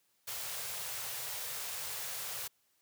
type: band-stop noise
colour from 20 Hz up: white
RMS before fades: -40 dBFS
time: 0.27-2.48 s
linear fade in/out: 10 ms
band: 160 to 420 Hz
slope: 48 dB/octave
effects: white hiss -74 dBFS RMS until 2.81 s + high-pass 80 Hz 12 dB/octave